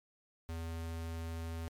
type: tone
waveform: square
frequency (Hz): 82.41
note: E2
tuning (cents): 0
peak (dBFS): -39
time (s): 0.49-1.68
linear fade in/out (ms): 0
effects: MP3 96 kbps